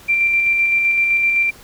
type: tone with tremolo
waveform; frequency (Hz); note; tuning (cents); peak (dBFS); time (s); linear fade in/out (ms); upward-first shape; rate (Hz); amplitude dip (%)
sine; 2360; D7; +8; -12; 0.08-1.51; 20; square; 7.8; 25
effects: pink hiss -43 dBFS RMS until 1.63 s